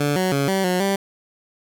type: tone with pitch steps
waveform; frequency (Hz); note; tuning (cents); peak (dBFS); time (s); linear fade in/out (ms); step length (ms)
15% pulse; 145.2 / 185.6 / 139.8 / 192.4 / 181.4 / 196.4; D3 / F#3 / C#3 / G3 / F#3 / G3; -19 / +6 / +15 / -32 / -34 / +4; -12; 0-0.96; 5; 160
effects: none